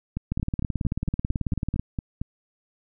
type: two click trains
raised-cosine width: 5 ms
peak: -15 / -13 dBFS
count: 10 / 28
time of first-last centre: 0.17-2.215 / 0.32-1.795 s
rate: 4.4 / 18.3 Hz
effects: none